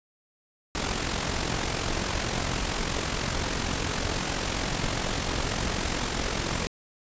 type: noise with amplitude modulation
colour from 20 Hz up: pink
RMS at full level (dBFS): -26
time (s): 0.75-6.67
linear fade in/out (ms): 0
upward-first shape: sine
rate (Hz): 44.3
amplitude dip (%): 55
effects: resampled to 16000 Hz